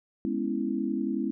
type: chord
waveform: sine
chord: C# minor seventh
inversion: second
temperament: equal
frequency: 207.7 / 246.9 / 277.2 / 329.6 Hz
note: G#3 / B3 / C#4 / E4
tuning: 0 / 0 / 0 / 0 cents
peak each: -32 dBFS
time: 0.25-1.31 s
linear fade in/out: 0 ms
effects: none